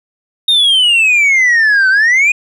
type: exponential two-way sweep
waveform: sine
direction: down then up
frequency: 3729 to 1505 to 2495 Hz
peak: -4 dBFS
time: 0.48-2.32 s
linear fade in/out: 5 ms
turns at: 1.89 s
effects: tanh soft clip ceiling -6 dBFS